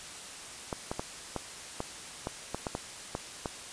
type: clicks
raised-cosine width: 1 ms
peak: -18 dBFS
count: 11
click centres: 0.728 / 0.915 / 0.995 / 1.363 / 1.804 / 2.271 / 2.546 / 2.668 / 2.751 / 3.151 / 3.458 s
effects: white hiss -44 dBFS RMS until 3.72 s + resampled to 22050 Hz